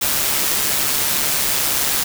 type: noise with amplitude modulation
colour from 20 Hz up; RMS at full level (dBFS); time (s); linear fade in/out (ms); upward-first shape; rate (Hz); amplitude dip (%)
white; -17; 0.01-2.04; 10; sine; 141; 40
effects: none